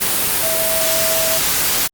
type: tone in noise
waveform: sine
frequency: 650 Hz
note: E5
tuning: 24 cents flat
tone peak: -21 dBFS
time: 0.42-1.39 s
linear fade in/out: 20 ms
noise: white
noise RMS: -17 dBFS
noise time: 0-1.88 s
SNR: -7 dB
effects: Opus 32 kbps